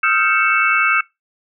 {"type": "tone cluster", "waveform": "sine", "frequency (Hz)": [1267, 1377, 1562, 2219, 2652], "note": ["D#6", "F6", "G6", "C#7", "E7"], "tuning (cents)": [31, -25, -7, 1, 10], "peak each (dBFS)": -19, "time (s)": [0.03, 1.01], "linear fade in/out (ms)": 5, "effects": ["noise-tail reverb RT60 0.2 s tail -22 dB re dry"]}